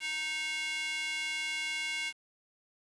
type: tone with high-pass filter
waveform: square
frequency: 311.1 Hz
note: D#4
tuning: in tune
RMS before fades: -35 dBFS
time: 0-2.13 s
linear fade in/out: 50 ms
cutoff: 2300 Hz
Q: 3.4
effects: resampled to 22050 Hz + 9-bit